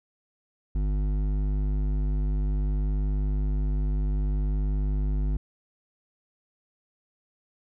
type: tone with hard clipping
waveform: sine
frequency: 50.3 Hz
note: G1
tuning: 45 cents sharp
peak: -25 dBFS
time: 0.75-5.37 s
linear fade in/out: 5 ms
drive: 11 dB
effects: none